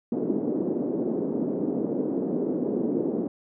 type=band-pass noise; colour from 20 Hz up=white; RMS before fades=-27 dBFS; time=0.12-3.28 s; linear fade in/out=5 ms; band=210 to 390 Hz; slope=24 dB/octave; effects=none